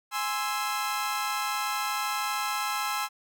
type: chord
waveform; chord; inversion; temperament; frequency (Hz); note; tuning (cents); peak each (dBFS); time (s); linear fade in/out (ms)
sawtooth; Ab augmented; none; equal; 830.6 / 1046.5 / 1318.5; Ab5 / C6 / E6; 0 / 0 / 0; -29 / -29 / -28; 0.11-3.09; 50
effects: none